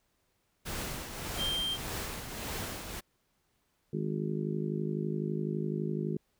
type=noise with tremolo; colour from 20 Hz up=pink; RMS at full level=-36 dBFS; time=0.65-3.01 s; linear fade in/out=20 ms; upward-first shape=triangle; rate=1.7 Hz; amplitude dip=55%
type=tone; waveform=triangle; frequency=3170 Hz; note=G7; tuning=19 cents sharp; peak=-29 dBFS; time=1.37-1.78 s; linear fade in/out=50 ms
type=harmonic tone; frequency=51.91 Hz; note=G#1; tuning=in tune; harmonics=3 / 4 / 5 / 6 / 7 / 8; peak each=-34 / -36 / -44 / -44 / -37 / -41 dBFS; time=3.93-6.17 s; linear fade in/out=5 ms
effects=pink hiss -75 dBFS RMS until 6.39 s